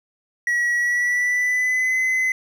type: tone with pitch glide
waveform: triangle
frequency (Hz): 1922 to 2036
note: B6 to C7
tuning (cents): -48 to -48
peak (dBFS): -16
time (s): 0.47-2.32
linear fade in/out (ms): 2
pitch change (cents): +100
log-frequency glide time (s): 0.76-1.98
effects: none